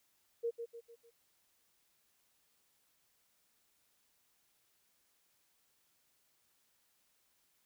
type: tone with echo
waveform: sine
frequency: 466.2 Hz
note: A#4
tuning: in tune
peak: -32 dBFS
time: 0.43-0.51 s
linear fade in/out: 20 ms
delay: 150 ms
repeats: 4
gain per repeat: -7 dB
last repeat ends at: 1.11 s
effects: white hiss -75 dBFS RMS until 7.65 s